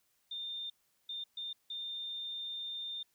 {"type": "tone bursts at uneven times", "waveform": "sine", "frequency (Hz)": 3614, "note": "A7", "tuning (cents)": 46, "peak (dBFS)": -38, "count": 4, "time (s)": [[0.31, 0.7], [1.09, 1.24], [1.37, 1.53], [1.7, 3.03]], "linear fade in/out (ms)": 5, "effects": ["white hiss -75 dBFS RMS until 3.14 s"]}